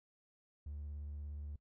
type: tone with vibrato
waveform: triangle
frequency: 73.42 Hz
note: D2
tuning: in tune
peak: -40 dBFS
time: 0.66-1.56 s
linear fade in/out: 5 ms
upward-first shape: sine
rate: 17 Hz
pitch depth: 25 cents each way
effects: noise-tail reverb RT60 0.1 s tail -22 dB re dry + tanh soft clip ceiling -36 dBFS